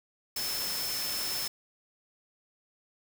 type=tone in noise; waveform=sine; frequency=5274 Hz; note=E8; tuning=in tune; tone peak=-34 dBFS; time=0.36-1.48 s; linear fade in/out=5 ms; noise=white; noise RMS=-35 dBFS; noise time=0.36-1.48 s; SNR=-2 dB; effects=none